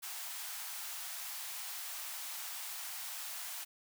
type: high-pass noise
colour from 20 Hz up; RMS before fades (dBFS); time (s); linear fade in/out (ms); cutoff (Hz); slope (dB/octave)
white; -43; 0.02-3.65; 20; 670; 48
effects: none